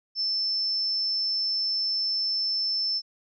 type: tone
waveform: sine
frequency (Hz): 5300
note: E8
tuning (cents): +9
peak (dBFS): -24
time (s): 0.15-3.02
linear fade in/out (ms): 50
effects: none